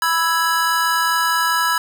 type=chord; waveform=square; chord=E major; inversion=second; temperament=equal; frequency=987.8 / 1318.5 / 1661.2 Hz; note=B5 / E6 / G#6; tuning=0 / 0 / 0 cents; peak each=-21 dBFS; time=0.02-1.78 s; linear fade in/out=2 ms; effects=9-bit